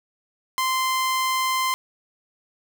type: tone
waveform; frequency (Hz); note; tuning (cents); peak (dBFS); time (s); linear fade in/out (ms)
sawtooth; 1040; C6; -11; -17; 0.58-1.74; 0
effects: none